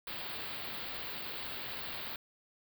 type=band-stop noise; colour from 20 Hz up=white; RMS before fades=-41 dBFS; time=0.07-2.16 s; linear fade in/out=2 ms; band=4700 to 16000 Hz; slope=96 dB/octave; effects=none